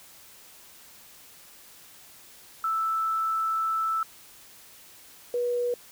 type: tone pair in turn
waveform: sine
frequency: 1318.5 / 485.5 Hz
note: E6 / B4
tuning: 0 / -30 cents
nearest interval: octave + perfect fourth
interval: 1730 cents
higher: first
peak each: -24 / -24 dBFS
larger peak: neither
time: 2.64-4.03 / 5.34-5.74 s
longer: first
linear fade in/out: 2 ms
effects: white hiss -51 dBFS RMS until 5.91 s